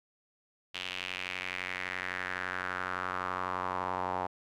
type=tone with band-pass filter sweep; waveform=sawtooth; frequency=91.8 Hz; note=F#2; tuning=13 cents flat; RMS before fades=-36 dBFS; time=0.74-4.27 s; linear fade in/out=10 ms; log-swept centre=3000 to 860 Hz; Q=3.2; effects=none